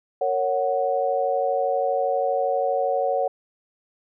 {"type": "chord", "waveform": "sine", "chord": "F# major", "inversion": "first", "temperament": "just", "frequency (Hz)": [462.5, 555, 740], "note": ["A#4", "C#5", "F#5"], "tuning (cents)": [-14, 2, 0], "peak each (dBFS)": [-27, -23, -24], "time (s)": [0.21, 3.28], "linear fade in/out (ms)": 5, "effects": []}